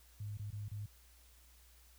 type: tone with dropouts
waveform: sine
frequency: 103.83 Hz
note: G#2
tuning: in tune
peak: -40 dBFS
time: 0.2-0.86 s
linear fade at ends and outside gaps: 5 ms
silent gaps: 0.373-0.394 / 0.506-0.527 / 0.684-0.714 s
effects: added 60 Hz sine -62 dBFS peak until 1.98 s + white hiss -66 dBFS RMS until 1.98 s